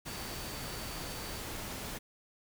sine tone in noise, 4567 Hz, D8, 49 cents flat, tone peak -50 dBFS, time 0.06-1.41 s, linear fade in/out 20 ms, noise pink, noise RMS -41 dBFS, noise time 0.05-1.99 s, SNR -12 dB, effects none

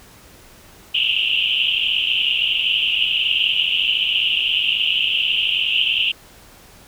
white band-pass noise, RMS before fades -19 dBFS, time 0.94-6.12 s, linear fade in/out 10 ms, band 2700 to 3100 Hz, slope 96 dB/octave, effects pink hiss -46 dBFS RMS until 6.87 s

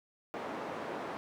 white band-pass noise, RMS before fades -40 dBFS, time 0.34-1.17 s, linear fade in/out 0 ms, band 230 to 860 Hz, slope 12 dB/octave, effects none

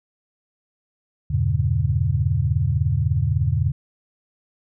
sine chord, E diminished seventh, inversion none, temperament just, 82.41 / 98.89 / 118.67 / 142.4 Hz, E2 / G2 / Bb2 / Db3, 0 / +16 / +31 / +47 cents, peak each -23 dBFS, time 1.3-3.72 s, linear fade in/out 10 ms, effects none

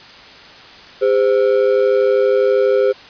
triangle ring-modulated tone, 460.8 Hz, A#4, 20 cents flat, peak -6 dBFS, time 1.01-2.93 s, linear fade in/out 20 ms, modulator 56.2 Hz, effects white hiss -39 dBFS RMS until 3.09 s + resampled to 11025 Hz

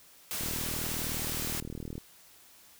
white noise, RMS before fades -35 dBFS, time 0.31-1.6 s, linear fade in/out 0 ms
click train, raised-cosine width 3 ms, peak -26 dBFS, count 63, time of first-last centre 0.41-1.98 s, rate 39.5 Hz
effects white hiss -57 dBFS RMS until 2.79 s

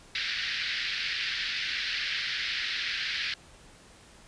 pink band-pass noise, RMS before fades -32 dBFS, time 0.15-3.34 s, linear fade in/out 2 ms, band 1600 to 4900 Hz, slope 48 dB/octave, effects pink hiss -54 dBFS RMS until 4.27 s + resampled to 22050 Hz

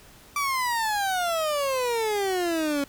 30% pulse exponential sweep, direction down, 1171 to 277.2 Hz, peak -21 dBFS, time 0.36-2.84 s, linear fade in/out 2 ms, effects pink hiss -51 dBFS RMS until 2.88 s

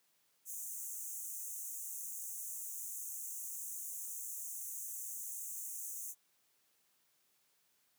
pink high-pass noise, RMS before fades -44 dBFS, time 0.45-6.15 s, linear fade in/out 50 ms, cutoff 6200 Hz, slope 96 dB/octave, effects white hiss -75 dBFS RMS until 7.98 s + high-pass 100 Hz 12 dB/octave

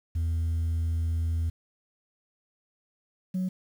sine tone pair in turn, 82.41 / 185 Hz, E2 / F#3, 0 / 0 cents, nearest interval octave + major second, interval 1400 cents, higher second, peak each -22 / -24 dBFS, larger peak first, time 0.15-1.5 / 3.34-3.49 s, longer first, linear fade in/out 10 ms, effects tanh soft clip ceiling -24 dBFS + 9-bit

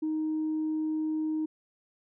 sine tone, 311.9 Hz, D#4, 4 cents sharp, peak -26 dBFS, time 0.02-1.46 s, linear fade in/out 10 ms, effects tanh soft clip ceiling -24 dBFS

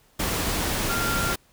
sine tone in noise, 1388 Hz, F6, 11 cents flat, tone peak -27 dBFS, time 0.89-1.34 s, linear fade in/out 10 ms, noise pink, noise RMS -26 dBFS, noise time 0.19-1.36 s, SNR -4 dB, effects pink hiss -60 dBFS RMS until 1.52 s

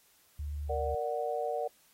sine tone, 73.42 Hz, D2, in tune, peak -34 dBFS, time 0.39-0.95 s, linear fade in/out 5 ms
sine chord, Bb augmented, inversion none, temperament equal, 466.2 / 587.3 / 740 Hz, Bb4 / D5 / F#5, 0 / 0 / 0 cents, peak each -35 / -35 / -35 dBFS, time 0.69-1.68 s, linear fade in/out 10 ms
effects white hiss -65 dBFS RMS until 1.93 s + AAC 48 kbps

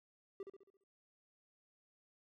triangle tone with echo, 392 Hz, G4, in tune, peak -40 dBFS, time 0.4-0.43 s, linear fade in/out 2 ms, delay 68 ms, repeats 6, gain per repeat -6 dB, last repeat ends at 0.838 s, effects none

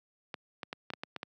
clicks, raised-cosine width 0.3 ms, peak -21 dBFS, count 8, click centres 0.342 / 0.632 / 0.729 / 0.903 / 0.936 / 1.035 / 1.163 / 1.231 s, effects high-pass 150 Hz 12 dB/octave

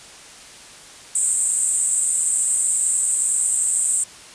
white band-pass noise, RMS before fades -20 dBFS, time 1.15-4.04 s, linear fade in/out 5 ms, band 7700 to 8800 Hz, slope 96 dB/octave, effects white hiss -42 dBFS RMS until 4.34 s + resampled to 22050 Hz

